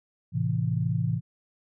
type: chord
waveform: sine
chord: A minor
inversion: none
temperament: just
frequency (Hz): 110 / 132 / 165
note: A2 / C3 / E3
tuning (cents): 0 / +16 / +2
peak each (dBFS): -28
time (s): 0.32-1.21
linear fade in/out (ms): 50
effects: none